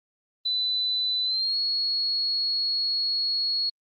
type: tone with pitch glide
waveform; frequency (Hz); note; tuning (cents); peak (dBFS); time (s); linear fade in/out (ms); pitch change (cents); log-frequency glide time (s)
sine; 3997 to 4334; B7 to C#8; +20 to -40; -23; 0.45-3.7; 10; +140; 1.24-1.56
effects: Opus 24 kbps